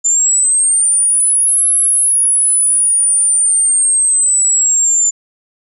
sine linear two-way sweep, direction up then down, 7110 to 11000 to 7110 Hz, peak -8 dBFS, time 0.04-5.11 s, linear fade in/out 20 ms, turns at 1.67 s, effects tanh soft clip ceiling -4 dBFS

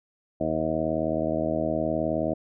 harmonic tone, 79.2 Hz, D#2, 31 cents sharp, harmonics 1 / 2 / 3 / 4 / 5 / 6 / 7 / 8 / 9, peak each -38 / -34 / -32 / -30 / -39 / -36 / -32 / -28 / -37 dBFS, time 0.4-2.34 s, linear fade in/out 10 ms, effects none

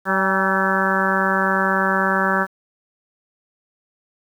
harmonic tone with a mistuned harmonic, 191.2 Hz, G3, 43 cents flat, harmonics 1 / 2 / 3 / 4 / 5 / 6 / 7 / 8 / 9, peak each -24 / -27 / -26 / -28 / -25 / -26 / -24 / -23 / -24 dBFS, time 0.05-2.47 s, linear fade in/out 50 ms, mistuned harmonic 4, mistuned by +50 cents, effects 8-bit

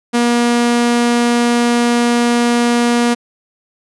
sawtooth tone, 238.6 Hz, A#3, 41 cents sharp, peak -7 dBFS, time 0.13-3.15 s, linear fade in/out 20 ms, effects resampled to 24000 Hz

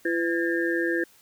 sine tone cluster, 338.8 / 502 / 1623 / 1796 Hz, E4 / B4 / G#6 / A6, +48 / +28 / -40 / +35 cents, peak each -25 / -31 / -29 / -31 dBFS, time 0.05-1.04 s, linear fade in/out 5 ms, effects white hiss -57 dBFS RMS until 1.21 s

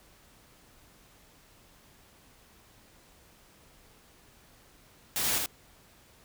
white noise with echo, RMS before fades -30 dBFS, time 5.16-5.38 s, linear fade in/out 0 ms, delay 79 ms, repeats 1, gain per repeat -2 dB, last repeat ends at 5.459 s, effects pink hiss -59 dBFS RMS until 6.24 s

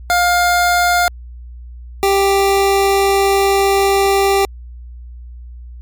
25% pulse tone pair in turn, 706 / 393.6 Hz, F5 / G4, +19 / +7 cents, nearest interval minor seventh, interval 1012 cents, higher first, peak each -7 dBFS, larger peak neither, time 0.1-1.08 / 2.03-4.45 s, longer second, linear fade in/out 0 ms, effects added 60 Hz sine -30 dBFS peak until 5.81 s + MP3 96 kbps

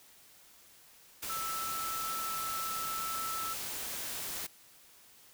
sine tone in noise, 1318.5 Hz, E6, in tune, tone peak -36 dBFS, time 1.29-3.54 s, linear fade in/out 10 ms, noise white, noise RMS -39 dBFS, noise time 1.22-4.47 s, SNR 0 dB, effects white hiss -59 dBFS RMS until 5.33 s

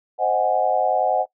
sine chord, Ab dominant seventh, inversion first, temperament equal, 523.3 / 622.3 / 740 / 830.6 Hz, C5 / Eb5 / Gb5 / Ab5, 0 / 0 / 0 / 0 cents, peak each -25 / -23 / -19 / -25 dBFS, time 0.18-1.26 s, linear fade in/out 50 ms, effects noise-tail reverb RT60 0.1 s tail -19 dB re dry

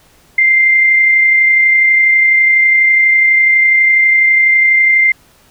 sine tone with amplitude modulation, 2093 Hz, C7, in tune, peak -5 dBFS, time 0.38-5.12 s, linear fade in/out 5 ms, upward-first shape sine, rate 32.1 Hz, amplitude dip 25%, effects pink hiss -48 dBFS RMS until 5.5 s

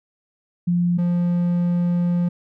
sine / triangle tone pair in turn, 174.8 / 174.8 Hz, F3 / F3, +2 / +2 cents, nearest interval unison, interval 0 cents, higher neither, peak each -16 / -15 dBFS, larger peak second, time 0.67-0.98 / 0.98-2.29 s, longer second, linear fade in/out 10 ms, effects none

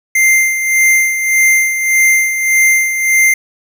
square tone with tremolo, 2093 Hz, C7, in tune, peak -7 dBFS, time 0.15-3.34 s, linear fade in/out 5 ms, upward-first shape sine, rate 1.7 Hz, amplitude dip 60%, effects none

